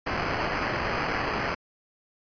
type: noise with sample-and-hold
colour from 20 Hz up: white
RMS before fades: -28 dBFS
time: 0.06-1.55 s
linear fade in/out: 10 ms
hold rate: 3675 Hz
effects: resampled to 11025 Hz